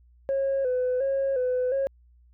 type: tone with vibrato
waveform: sine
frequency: 523.3 Hz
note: C5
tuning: in tune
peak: -21 dBFS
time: 0.29-1.87 s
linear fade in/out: 0 ms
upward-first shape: square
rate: 1.4 Hz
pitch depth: 68 cents each way
effects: tanh soft clip ceiling -20 dBFS + added 60 Hz sine -54 dBFS peak until 2.33 s